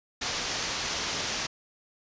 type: low-pass noise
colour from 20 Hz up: white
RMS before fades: -32 dBFS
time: 0.21-1.47 s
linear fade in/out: 10 ms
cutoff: 6600 Hz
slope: 48 dB/octave
effects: resampled to 16000 Hz